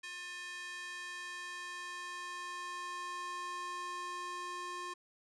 square tone with high-pass filter sweep, 355.7 Hz, F4, 32 cents sharp, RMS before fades -43 dBFS, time 0.03-4.94 s, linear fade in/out 10 ms, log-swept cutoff 2000 to 770 Hz, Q 2, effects resampled to 22050 Hz

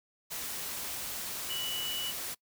sine tone in noise, 2952 Hz, F#7, 5 cents flat, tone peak -34 dBFS, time 1.49-2.12 s, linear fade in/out 20 ms, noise white, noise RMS -38 dBFS, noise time 0.3-2.35 s, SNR +1 dB, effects noise-tail reverb RT60 0.1 s tail -23 dB re dry

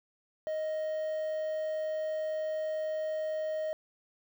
triangle tone with quantisation, 623 Hz, D#5, 2 cents sharp, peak -29 dBFS, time 0.47-3.73 s, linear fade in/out 0 ms, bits 9, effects none

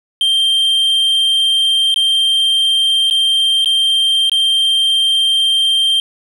triangle tone with dropouts, 3162 Hz, G7, 14 cents sharp, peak -9 dBFS, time 0.21-6 s, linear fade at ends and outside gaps 1 ms, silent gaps 1.943-1.96 / 3.1-3.109 / 3.646-3.658 / 4.296-4.317 s, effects none

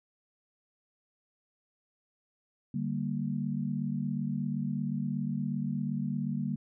sine chord, G minor, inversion second, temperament equal with one note detuned, 147.85 / 196 / 233.1 Hz, D3 / G3 / Bb3, +12 / 0 / 0 cents, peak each -34 dBFS, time 2.74-6.56 s, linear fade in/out 5 ms, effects none

